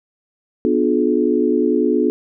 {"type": "chord", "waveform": "sine", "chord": "B diminished seventh", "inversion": "none", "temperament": "just", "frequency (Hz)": [246.9, 296.3, 355.6, 426.7], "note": ["B3", "D4", "F4", "Ab4"], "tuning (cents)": [0, 15, 31, 47], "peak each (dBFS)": -19, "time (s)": [0.65, 2.1], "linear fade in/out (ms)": 0, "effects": []}